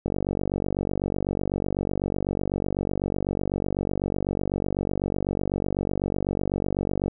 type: click train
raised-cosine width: 2 ms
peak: -12 dBFS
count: 338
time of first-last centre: 0.06-7.081 s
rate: 48 Hz
effects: none